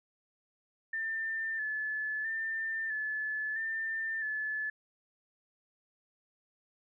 sine tone with vibrato, 1760 Hz, A6, in tune, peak -32 dBFS, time 0.93-4.7 s, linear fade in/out 5 ms, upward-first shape square, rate 0.76 Hz, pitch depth 32 cents each way, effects none

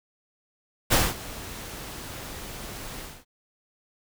pink noise with ADSR envelope, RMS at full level -18 dBFS, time 0.9-3.25 s, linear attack 27 ms, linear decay 210 ms, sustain -20 dB, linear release 240 ms, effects none

